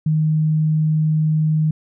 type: tone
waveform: sine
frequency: 155.56 Hz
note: D#3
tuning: in tune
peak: -14 dBFS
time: 0.06-1.71 s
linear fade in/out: 5 ms
effects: none